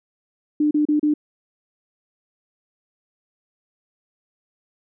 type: tone bursts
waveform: sine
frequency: 299.2 Hz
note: D4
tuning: 32 cents sharp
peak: -15 dBFS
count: 4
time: 0.6-1.139 s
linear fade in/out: 5 ms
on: 110 ms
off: 33 ms
effects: none